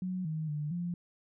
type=tone with pitch steps; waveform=sine; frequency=184 / 157.1 / 149.1 / 174.2 Hz; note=F#3 / D#3 / D3 / F3; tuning=-9 / +17 / +27 / -4 cents; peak=-32 dBFS; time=0.02-0.94 s; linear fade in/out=2 ms; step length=230 ms; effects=none